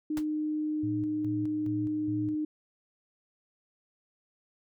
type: tone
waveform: sine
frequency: 305.5 Hz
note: D#4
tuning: 32 cents flat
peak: -28 dBFS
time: 0.1-2.45 s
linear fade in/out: 5 ms
type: noise with exponential decay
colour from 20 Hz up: pink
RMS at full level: -36 dBFS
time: 0.17-0.25 s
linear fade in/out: 1 ms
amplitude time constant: 17 ms
type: tone with tremolo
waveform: sine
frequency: 113.2 Hz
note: A2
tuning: 50 cents sharp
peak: -34 dBFS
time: 0.83-2.35 s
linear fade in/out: 5 ms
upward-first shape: square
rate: 2.4 Hz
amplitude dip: 70%
effects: none